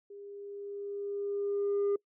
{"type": "tone with level ramp", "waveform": "sine", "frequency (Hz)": 403.7, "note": "G#4", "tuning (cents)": -49, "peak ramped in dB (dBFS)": [-45, -23], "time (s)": [0.1, 1.96], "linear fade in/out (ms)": 5, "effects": ["noise-tail reverb RT60 0.1 s tail -24 dB re dry", "tanh soft clip ceiling -25 dBFS"]}